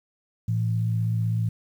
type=tone pair together; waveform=sine; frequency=112 / 167.81 Hz; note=A2 / E3; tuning=+31 / +31 cents; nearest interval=perfect fifth; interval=700 cents; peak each=-22 / -30 dBFS; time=0.48-1.49 s; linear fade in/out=5 ms; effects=9-bit